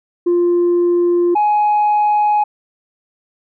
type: tone pair in turn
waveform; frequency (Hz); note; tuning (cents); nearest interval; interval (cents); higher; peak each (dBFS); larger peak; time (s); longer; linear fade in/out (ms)
sine; 349.2 / 838; F4 / G#5; 0 / +15; octave + minor third; 1515; second; -9; neither; 0.26-1.35 / 1.35-2.44; neither; 10
effects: tanh soft clip ceiling -9 dBFS